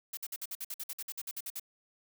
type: noise bursts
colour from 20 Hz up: blue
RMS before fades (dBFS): -39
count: 16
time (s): 0.13-1.597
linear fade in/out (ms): 5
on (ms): 42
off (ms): 53
effects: none